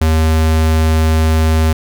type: tone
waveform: square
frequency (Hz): 79.5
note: D#2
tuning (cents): +38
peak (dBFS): -10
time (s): 0.01-1.73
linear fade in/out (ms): 5
effects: none